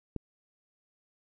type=click; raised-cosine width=3 ms; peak=-21 dBFS; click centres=0.163 s; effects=none